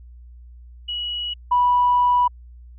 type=tone pair in turn; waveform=sine; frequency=2920 / 981.5 Hz; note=F#7 / B5; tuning=-24 / -11 cents; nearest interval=octave + perfect fifth; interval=1887 cents; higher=first; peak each=-24 / -13 dBFS; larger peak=second; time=0.88-1.34 / 1.51-2.28 s; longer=second; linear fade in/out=10 ms; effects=tanh soft clip ceiling -9 dBFS + added 60 Hz sine -40 dBFS peak until 2.78 s